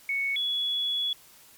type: tone pair in turn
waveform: sine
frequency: 2217 / 3385 Hz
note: C#7 / G#7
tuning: 0 / +32 cents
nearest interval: perfect fifth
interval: 732 cents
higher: second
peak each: -25 dBFS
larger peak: neither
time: 0.09-0.36 / 0.36-1.13 s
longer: second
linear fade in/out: 2 ms
effects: white hiss -54 dBFS RMS until 1.57 s + MP3 96 kbps